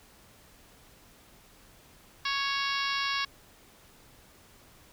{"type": "harmonic tone", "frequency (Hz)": 554.4, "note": "C#5", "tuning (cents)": 0, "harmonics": [2, 3, 4, 5, 6, 7, 8, 9, 10], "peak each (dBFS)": [-33, -35, -36, -37, -38, -38, -39, -40, -40], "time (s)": [2.25, 3.25], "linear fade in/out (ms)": 5, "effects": ["pink hiss -57 dBFS RMS until 4.92 s"]}